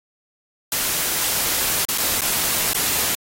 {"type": "noise with dropouts", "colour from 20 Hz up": "white", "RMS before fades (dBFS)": -21, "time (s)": [0.72, 3.15], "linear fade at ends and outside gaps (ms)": 1, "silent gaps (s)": [[1.851, 1.887], [1.977, 1.982], [2.209, 2.218], [2.734, 2.747]], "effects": ["AAC 48 kbps"]}